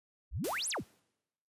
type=exponential two-way sweep; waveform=sine; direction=up then down; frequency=43.18 to 11500 to 58.5 Hz; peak=-33 dBFS; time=0.31-0.84 s; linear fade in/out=50 ms; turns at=0.69 s
type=noise with exponential decay; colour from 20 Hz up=white; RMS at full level=-39 dBFS; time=0.44-1 s; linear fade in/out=5 ms; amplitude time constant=120 ms
effects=noise-tail reverb RT60 0.9 s tail -26 dB re dry + resampled to 32000 Hz